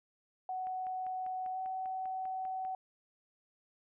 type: tone with pitch glide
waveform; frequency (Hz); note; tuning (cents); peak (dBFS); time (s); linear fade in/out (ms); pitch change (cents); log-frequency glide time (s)
sine; 745 to 754.1; F#5 to F#5; +12 to +33; -35; 0.49-2.75; 2; +21; 1.52-1.58
type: click train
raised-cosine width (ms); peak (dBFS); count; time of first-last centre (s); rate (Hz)
0.5; -40; 11; 0.67-2.65; 5.05
effects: none